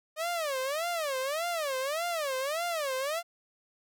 sawtooth tone with vibrato, 602 Hz, D5, 43 cents sharp, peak -26 dBFS, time 0.16-3.23 s, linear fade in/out 50 ms, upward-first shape sine, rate 1.7 Hz, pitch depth 260 cents each way, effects none

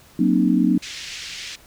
sine chord, C half-diminished seventh, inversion second, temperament equal with one note detuned, 185 / 233.1 / 261.6 / 303.1 Hz, Gb3 / Bb3 / C4 / Eb4, 0 / 0 / 0 / -45 cents, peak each -20 dBFS, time 0.19-0.78 s, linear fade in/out 5 ms
pink band-pass noise, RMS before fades -34 dBFS, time 0.82-1.56 s, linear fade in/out 10 ms, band 2100 to 6400 Hz, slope 24 dB/octave
effects pink hiss -50 dBFS RMS until 1.66 s

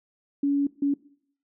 sine tone bursts at uneven times, 282.5 Hz, C#4, 33 cents sharp, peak -20 dBFS, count 2, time 0.43-0.67 / 0.82-0.94 s, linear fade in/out 5 ms, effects noise-tail reverb RT60 0.6 s tail -20 dB re dry

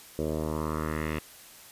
10% pulse tone with low-pass filter sweep, 77.6 Hz, D#2, 4 cents flat, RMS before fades -31 dBFS, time 0.19-1.19 s, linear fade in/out 0 ms, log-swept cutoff 510 to 2600 Hz, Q 2.5, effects white hiss -50 dBFS RMS until 1.71 s + resampled to 32000 Hz

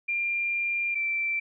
sine tone pair in turn, 2390 / 2341 Hz, D7 / D7, +30 / -6 cents, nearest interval unison, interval 36 cents, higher first, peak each -25 dBFS, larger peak neither, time 0.08-0.95 / 0.95-1.4 s, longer first, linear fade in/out 10 ms, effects none

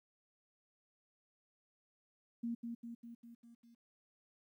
sine tone with echo, 233.9 Hz, A#3, 6 cents sharp, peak -36 dBFS, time 2.43-2.55 s, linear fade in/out 10 ms, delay 200 ms, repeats 6, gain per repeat -4 dB, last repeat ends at 3.75 s, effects 13-bit

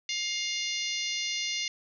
harmonic tone with a mistuned harmonic, 706 Hz, F5, 19 cents sharp, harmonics 3 / 4 / 5 / 6 / 7 / 8 / 9, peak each -35 / -36 / -37 / -38 / -38 / -39 / -40 dBFS, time 0.09-1.68 s, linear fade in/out 2 ms, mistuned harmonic 8, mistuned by +24 cents, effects none

